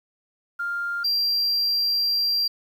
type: tone pair in turn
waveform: sine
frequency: 1399 / 4738 Hz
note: F6 / D8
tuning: +3 / +14 cents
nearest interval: octave + major sixth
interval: 2111 cents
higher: second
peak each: -24 / -17 dBFS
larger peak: second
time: 0.59-1.04 / 1.04-2.48 s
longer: second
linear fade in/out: 10 ms
effects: tanh soft clip ceiling -19 dBFS + 9-bit